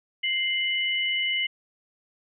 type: tone pair together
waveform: sine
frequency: 2093 / 2964 Hz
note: C7 / F#7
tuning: 0 / +2 cents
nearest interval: tritone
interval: 602 cents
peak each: -26 dBFS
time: 0.23-1.47 s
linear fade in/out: 10 ms
effects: none